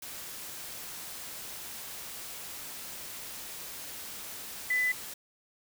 sine tone in noise, 2000 Hz, B6, 21 cents sharp, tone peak -25 dBFS, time 4.7-4.92 s, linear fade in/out 5 ms, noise white, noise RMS -42 dBFS, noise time 0.02-5.14 s, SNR +14 dB, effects none

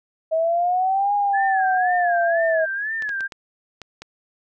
sine exponential two-way sweep, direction up then down, 636 to 822 to 636 Hz, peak -17 dBFS, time 0.31-2.66 s, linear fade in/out 20 ms, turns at 1.14 s
sine tone with vibrato, 1681 Hz, G#6, 20 cents sharp, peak -23 dBFS, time 1.33-3.28 s, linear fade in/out 20 ms, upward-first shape sine, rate 2 Hz, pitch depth 120 cents each way
clicks, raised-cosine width 0.2 ms, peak -19 dBFS, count 6, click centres 3.023 / 3.092 / 3.207 / 3.322 / 3.817 / 4.02 s
effects none

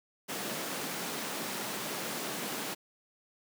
pink high-pass noise, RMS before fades -37 dBFS, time 0.28-2.75 s, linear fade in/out 20 ms, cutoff 180 Hz, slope 24 dB/octave, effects none

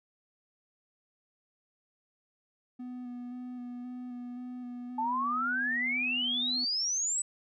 triangle tone with vibrato, 246.9 Hz, B3, in tune, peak -36 dBFS, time 2.79-6.65 s, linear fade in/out 10 ms, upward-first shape square, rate 1.9 Hz, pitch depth 15 cents each way
sine exponential sweep, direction up, 860 to 8070 Hz, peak -28 dBFS, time 4.98-7.22 s, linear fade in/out 5 ms
effects none

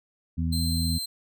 harmonic tone, 82.41 Hz, E2, in tune, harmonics 1 / 2 / 3, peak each -26 / -29 / -31 dBFS, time 0.37-0.99 s, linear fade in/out 20 ms
sawtooth tone, 4121 Hz, C8, 27 cents flat, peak -27 dBFS, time 0.52-1.06 s, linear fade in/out 10 ms
effects none

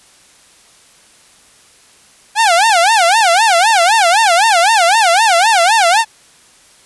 sawtooth tone with vibrato, 784 Hz, G5, in tune, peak -4 dBFS, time 2.35-6.05 s, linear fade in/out 50 ms, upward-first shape sine, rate 3.9 Hz, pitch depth 270 cents each way, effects white hiss -46 dBFS RMS until 6.85 s + resampled to 24000 Hz

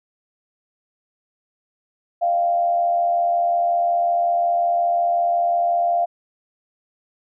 sine tone with frequency modulation, 694 Hz, F5, 11 cents flat, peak -16 dBFS, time 2.21-6.06 s, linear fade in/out 20 ms, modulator 85.5 Hz, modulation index 0.41, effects none

